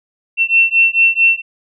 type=beating tone pair; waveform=sine; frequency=2700 / 2704.5 Hz; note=E7 / E7; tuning=+41 / +44 cents; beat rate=4.5 Hz; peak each=-12 dBFS; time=0.37-1.42 s; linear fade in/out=50 ms; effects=none